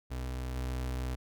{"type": "tone with level steps", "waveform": "35% pulse", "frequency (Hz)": 63.2, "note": "B1", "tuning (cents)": 41, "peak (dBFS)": [-33, -31], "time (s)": [0.1, 1.16], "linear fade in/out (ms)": 20, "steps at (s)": 0.55, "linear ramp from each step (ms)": 20, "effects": []}